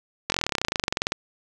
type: slowing click train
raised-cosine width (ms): 0.2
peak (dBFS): -5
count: 25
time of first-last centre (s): 0.3-1.121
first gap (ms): 21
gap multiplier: 1.04
effects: none